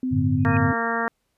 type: tone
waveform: sine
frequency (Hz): 256.2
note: C4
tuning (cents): -36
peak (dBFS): -22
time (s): 0.03-0.73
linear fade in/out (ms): 2
type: chord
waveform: sine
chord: G suspended second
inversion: none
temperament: equal with one note detuned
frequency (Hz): 96.82 / 110 / 146.83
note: G2 / A2 / D3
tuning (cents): -21 / 0 / 0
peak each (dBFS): -24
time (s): 0.11-0.72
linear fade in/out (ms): 20
type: tone with exponential growth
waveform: sine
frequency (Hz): 2489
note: D#7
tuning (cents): 0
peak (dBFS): -28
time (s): 0.38-0.57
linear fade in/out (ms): 1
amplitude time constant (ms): 40
type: harmonic tone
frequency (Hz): 230.6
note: A#3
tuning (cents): -19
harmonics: 1 / 2 / 3 / 4 / 5 / 6 / 7 / 8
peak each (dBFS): -30 / -30 / -30 / -30 / -30 / -30 / -30 / -30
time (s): 0.45-1.08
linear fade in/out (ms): 0
effects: pink hiss -73 dBFS RMS until 1.37 s + resampled to 32000 Hz